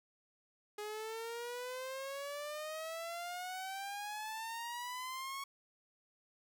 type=exponential sweep; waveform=sawtooth; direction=up; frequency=415.3 to 1108.7 Hz; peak=-37 dBFS; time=0.78-5.44 s; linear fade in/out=5 ms; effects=none